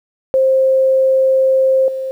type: tone with level steps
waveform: sine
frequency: 528 Hz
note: C5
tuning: 16 cents sharp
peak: -9 / -19 dBFS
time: 0.34-2.11 s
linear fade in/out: 0 ms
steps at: 1.88 s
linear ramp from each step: 2 ms
effects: 8-bit